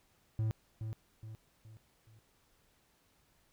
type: tone with echo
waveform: triangle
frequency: 110 Hz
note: A2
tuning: in tune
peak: -28 dBFS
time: 0.39-0.51 s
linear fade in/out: 0 ms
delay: 420 ms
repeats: 4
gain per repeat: -7 dB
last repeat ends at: 2.19 s
effects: pink hiss -71 dBFS RMS until 3.52 s